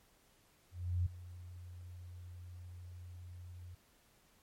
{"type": "tone with ADSR envelope", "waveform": "sine", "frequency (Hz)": 88.7, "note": "F2", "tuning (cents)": 27, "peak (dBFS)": -29, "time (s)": [0.71, 3.75], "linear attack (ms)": 350, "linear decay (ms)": 8, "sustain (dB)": -18, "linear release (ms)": 6, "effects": ["pink hiss -69 dBFS RMS until 4.42 s", "MP3 64 kbps"]}